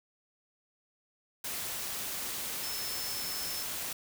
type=tone in noise; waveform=sine; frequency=5274 Hz; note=E8; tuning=in tune; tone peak=-39 dBFS; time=2.63-3.63 s; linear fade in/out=5 ms; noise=white; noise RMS=-37 dBFS; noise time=1.44-3.93 s; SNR=-5 dB; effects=none